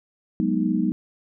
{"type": "chord", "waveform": "sine", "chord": "G# minor seventh", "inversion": "third", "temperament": "equal with one note detuned", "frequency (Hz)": [185, 207.7, 242.4, 311.1], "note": ["F#3", "G#3", "B3", "D#4"], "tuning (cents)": [0, 0, -32, 0], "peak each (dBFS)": -25, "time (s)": [0.4, 0.92], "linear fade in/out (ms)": 0, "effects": []}